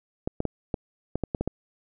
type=clicks; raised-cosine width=2 ms; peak=-13 dBFS; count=9; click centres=0.275 / 0.404 / 0.453 / 0.742 / 1.156 / 1.237 / 1.348 / 1.41 / 1.476 s; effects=none